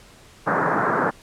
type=band-pass noise; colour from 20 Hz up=white; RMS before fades=-21 dBFS; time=0.46-1.11 s; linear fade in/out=20 ms; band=120 to 1600 Hz; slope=48 dB/octave; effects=pink hiss -49 dBFS RMS until 1.22 s + low-pass 10000 Hz 12 dB/octave